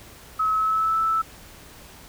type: tone with pitch glide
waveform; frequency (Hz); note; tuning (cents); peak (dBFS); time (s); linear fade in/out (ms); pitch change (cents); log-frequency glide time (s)
sine; 1286 to 1316.1; E6 to E6; -43 to -3; -19; 0.39-1.22; 10; +40; 0.52-0.98
effects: added 60 Hz sine -54 dBFS peak until 2.08 s + pink hiss -46 dBFS RMS until 2.08 s